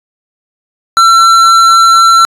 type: tone with hard clipping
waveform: sine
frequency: 1348 Hz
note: E6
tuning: 38 cents sharp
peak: -4 dBFS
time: 0.97-2.25 s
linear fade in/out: 0 ms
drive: 11 dB
effects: resampled to 32000 Hz